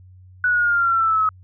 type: exponential sweep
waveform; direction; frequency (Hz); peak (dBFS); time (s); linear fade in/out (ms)
sine; down; 1483 to 1273; -15; 0.44-1.29; 2
effects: added 92 Hz sine -43 dBFS peak until 1.43 s